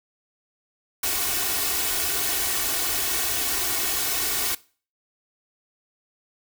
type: noise with comb filter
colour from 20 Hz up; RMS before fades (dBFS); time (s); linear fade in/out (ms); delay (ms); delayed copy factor
white; -25; 1.03-4.55; 5; 2.7; +0.85
effects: noise-tail reverb RT60 0.4 s tail -21 dB re dry